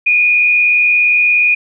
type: tone with frequency modulation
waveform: sine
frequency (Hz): 2450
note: D#7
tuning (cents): -27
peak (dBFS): -8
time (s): 0.06-1.55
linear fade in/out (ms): 10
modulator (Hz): 77.1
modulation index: 0.66
effects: none